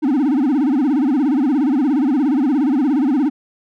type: tone with vibrato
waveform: triangle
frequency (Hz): 277.2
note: C#4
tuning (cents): 0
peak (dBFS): -11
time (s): 0.02-3.3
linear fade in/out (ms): 20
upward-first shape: sine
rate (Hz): 17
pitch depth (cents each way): 220
effects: none